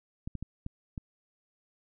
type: clicks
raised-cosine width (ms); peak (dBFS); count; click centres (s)
5; -24; 5; 0.275 / 0.353 / 0.426 / 0.664 / 0.978
effects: none